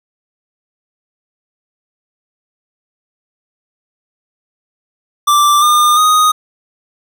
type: tone with pitch steps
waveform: square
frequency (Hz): 1174.7 / 1209.1 / 1244.6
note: D6 / D#6 / D#6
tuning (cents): 0 / -50 / 0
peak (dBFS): -8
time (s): 5.27-6.32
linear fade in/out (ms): 10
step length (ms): 350
effects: none